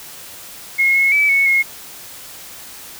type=tone with pitch steps; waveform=sine; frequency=2161 / 2177 / 2300 / 2209 / 2161 Hz; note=C#7 / C#7 / D7 / C#7 / C#7; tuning=-45 / -32 / -37 / -7 / -45 cents; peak=-11 dBFS; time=0.78-1.63 s; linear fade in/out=20 ms; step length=170 ms; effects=white hiss -36 dBFS RMS until 2.99 s